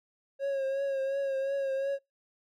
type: tone with vibrato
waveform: triangle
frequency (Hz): 545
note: C#5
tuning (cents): -29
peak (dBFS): -26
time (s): 0.39-1.99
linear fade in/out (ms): 50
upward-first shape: triangle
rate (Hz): 2.8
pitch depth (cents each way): 42
effects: noise-tail reverb RT60 0.2 s tail -26 dB re dry